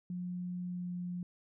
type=tone with pitch glide; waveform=sine; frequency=178.9 to 177.66 Hz; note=F3 to F3; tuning=+42 to +30 cents; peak=-36 dBFS; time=0.1-1.23 s; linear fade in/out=2 ms; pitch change=-12 cents; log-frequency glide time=0.67-0.92 s; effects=none